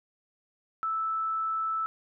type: tone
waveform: sine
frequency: 1315 Hz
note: E6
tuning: 5 cents flat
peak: -27 dBFS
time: 0.83-1.86 s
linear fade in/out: 0 ms
effects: none